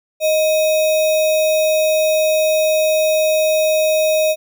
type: tone with sample-and-hold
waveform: sine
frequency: 624 Hz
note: D#5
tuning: 5 cents sharp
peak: -12 dBFS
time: 0.2-4.36 s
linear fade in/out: 50 ms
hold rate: 3150 Hz
effects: none